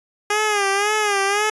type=tone with vibrato; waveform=10% pulse; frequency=410.2 Hz; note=G#4; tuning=21 cents flat; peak=-9 dBFS; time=0.3-1.5 s; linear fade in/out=5 ms; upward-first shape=sine; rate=1.9 Hz; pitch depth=82 cents each way; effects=resampled to 24000 Hz